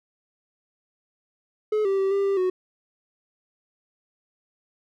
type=tone with pitch steps; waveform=triangle; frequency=427 / 390.2 / 387 / 396.6 / 394.3 / 368.8 Hz; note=G#4 / G4 / G4 / G4 / G4 / F#4; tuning=+48 / -8 / -22 / +20 / +10 / -6 cents; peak=-18 dBFS; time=1.72-2.5 s; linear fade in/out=5 ms; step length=130 ms; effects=none